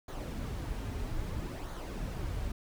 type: noise with flanger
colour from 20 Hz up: brown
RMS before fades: -37 dBFS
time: 0.08-2.52 s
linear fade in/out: 5 ms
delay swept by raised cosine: 0.37 to 6.17 ms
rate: 0.61 Hz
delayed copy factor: -0.5
effects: none